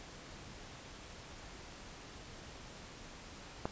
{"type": "click", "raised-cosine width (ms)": 1, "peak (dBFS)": -20, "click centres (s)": 3.655, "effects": ["pink hiss -51 dBFS RMS until 3.71 s", "resampled to 16000 Hz"]}